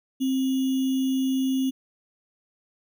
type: tone with sample-and-hold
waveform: sine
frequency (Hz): 263.9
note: C4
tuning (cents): +15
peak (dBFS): -21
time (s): 0.2-1.71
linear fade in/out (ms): 20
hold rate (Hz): 3150
effects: none